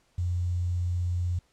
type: tone with quantisation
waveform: sine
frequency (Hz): 88.4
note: F2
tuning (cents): +22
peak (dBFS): -25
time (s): 0.18-1.39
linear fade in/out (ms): 5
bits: 9
effects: pink hiss -67 dBFS RMS until 1.52 s + low-pass 9000 Hz 12 dB/octave